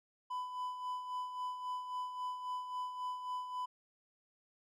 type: tone with tremolo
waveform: triangle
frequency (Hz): 1000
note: B5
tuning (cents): +21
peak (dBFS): -34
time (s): 0.3-3.66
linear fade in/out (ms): 10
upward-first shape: sine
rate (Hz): 3.7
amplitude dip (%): 55
effects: none